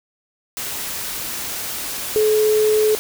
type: tone in noise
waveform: sine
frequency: 429.4 Hz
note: A4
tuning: 42 cents flat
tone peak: -13 dBFS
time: 2.16-2.95 s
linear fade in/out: 0 ms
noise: white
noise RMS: -27 dBFS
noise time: 0.57-2.99 s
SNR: +11 dB
effects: none